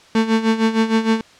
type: tone with tremolo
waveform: 35% pulse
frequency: 223.2 Hz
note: A3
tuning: 25 cents sharp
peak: -10 dBFS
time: 0.15-1.21 s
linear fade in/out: 2 ms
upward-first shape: sine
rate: 6.5 Hz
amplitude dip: 75%
effects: white hiss -47 dBFS RMS until 1.39 s + low-pass 5000 Hz 12 dB/octave